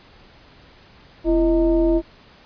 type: tone with frequency modulation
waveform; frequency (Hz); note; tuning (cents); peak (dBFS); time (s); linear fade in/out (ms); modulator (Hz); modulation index
sine; 335.3; E4; +30; -14; 1.24-2.02; 50; 293; 0.78
effects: pink hiss -49 dBFS RMS until 2.45 s + resampled to 11025 Hz